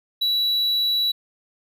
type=tone; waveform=triangle; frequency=3925 Hz; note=B7; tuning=11 cents flat; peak=-17 dBFS; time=0.21-1.12 s; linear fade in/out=10 ms; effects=none